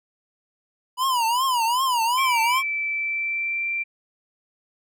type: tone with vibrato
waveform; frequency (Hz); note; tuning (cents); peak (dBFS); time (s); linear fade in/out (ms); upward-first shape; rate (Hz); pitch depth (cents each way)
square; 981; B5; -12; -20; 0.97-2.63; 50; triangle; 2.6; 180
type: tone with pitch glide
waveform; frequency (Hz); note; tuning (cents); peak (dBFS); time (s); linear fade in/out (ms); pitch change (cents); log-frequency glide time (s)
sine; 2322 to 2357; D7 to D7; -20 to +6; -23; 2.17-3.84; 20; +26; 2.91-3.68
effects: none